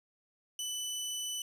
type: tone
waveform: 20% pulse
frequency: 2989 Hz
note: F#7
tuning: 17 cents sharp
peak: -30 dBFS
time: 0.59-1.42 s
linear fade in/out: 2 ms
effects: none